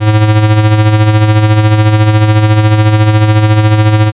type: tone with tremolo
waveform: square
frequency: 107 Hz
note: A2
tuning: 48 cents flat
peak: -3 dBFS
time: 0-4.12 s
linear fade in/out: 50 ms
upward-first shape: sine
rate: 14 Hz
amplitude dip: 50%
effects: resampled to 8000 Hz